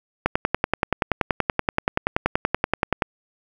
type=click train; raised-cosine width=0.5 ms; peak=-3 dBFS; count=30; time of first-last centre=0.26-3.022 s; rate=10.5 Hz; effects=7-bit